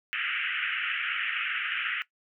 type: band-pass noise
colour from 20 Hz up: white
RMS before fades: -31 dBFS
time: 0.13-2.02 s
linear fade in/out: 0 ms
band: 1300 to 3000 Hz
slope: 96 dB/octave
effects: noise-tail reverb RT60 0.1 s tail -17 dB re dry